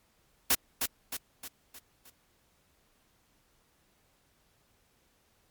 white noise with echo, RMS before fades -24 dBFS, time 0.5-0.55 s, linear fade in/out 5 ms, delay 310 ms, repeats 5, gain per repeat -6 dB, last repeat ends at 2.1 s, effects pink hiss -69 dBFS RMS until 5.5 s + MP3 96 kbps

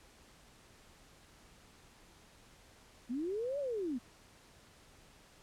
sine linear two-way sweep, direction up then down, 224.9 to 586 to 224.9 Hz, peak -34 dBFS, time 3.09-3.99 s, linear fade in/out 20 ms, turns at 3.59 s, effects pink hiss -61 dBFS RMS until 5.42 s + low-pass 10000 Hz 12 dB/octave

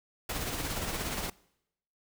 pink noise with tremolo, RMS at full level -33 dBFS, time 0.29-1.3 s, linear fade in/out 5 ms, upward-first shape sine, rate 17 Hz, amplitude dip 40%, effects noise-tail reverb RT60 0.8 s tail -23 dB re dry

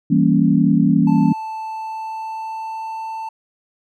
sine chord, E diminished seventh, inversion none, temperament equal, 164.81 / 196 / 233.1 / 277.2 Hz, E3 / G3 / Bb3 / Db4, 0 / 0 / 0 / 0 cents, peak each -17 dBFS, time 0.1-1.33 s, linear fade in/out 10 ms
triangle tone with pitch glide, 880 to 889.2 Hz, A5 to A5, 0 to +18 cents, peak -23 dBFS, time 1.07-3.29 s, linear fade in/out 5 ms, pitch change +18 cents, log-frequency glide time 1.58-3.01 s
effects none

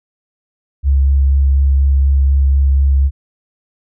sine tone with vibrato, 68.6 Hz, C#2, 17 cents flat, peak -8 dBFS, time 0.83-3.11 s, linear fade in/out 50 ms, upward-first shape sine, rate 4.1 Hz, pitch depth 13 cents each way, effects none

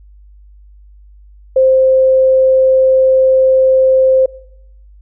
sine tone, 524 Hz, C5, 2 cents sharp, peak -6 dBFS, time 1.56-4.26 s, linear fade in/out 5 ms, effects noise-tail reverb RT60 0.8 s tail -22 dB re dry + added 50 Hz sine -38 dBFS peak until 5.01 s

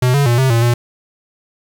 square tone with pitch steps, 126 / 141.9 / 119.3 / 132.1 / 116.1 / 119.7 Hz, B2 / C#3 / A#2 / C3 / A#2 / A#2, +35 / +41 / +41 / +17 / -7 / +46 cents, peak -11 dBFS, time 0.02-0.74 s, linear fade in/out 5 ms, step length 120 ms, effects 8-bit

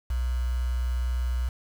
sine tone with quantisation, 61.74 Hz, B1, in tune, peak -24 dBFS, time 0.1-1.49 s, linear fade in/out 5 ms, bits 7, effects none

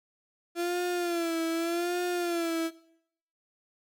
35% pulse tone with vibrato, 341.5 Hz, F4, 39 cents flat, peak -26 dBFS, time 0.55-2.71 s, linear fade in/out 50 ms, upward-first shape sine, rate 0.84 Hz, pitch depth 71 cents each way, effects noise-tail reverb RT60 0.7 s tail -19 dB re dry

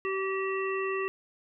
harmonic tone, 384.9 Hz, G4, 32 cents flat, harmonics 1 / 3 / 5 / 7, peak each -30 / -35 / -37 / -38 dBFS, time 0.05-1.08 s, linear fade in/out 0 ms, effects none

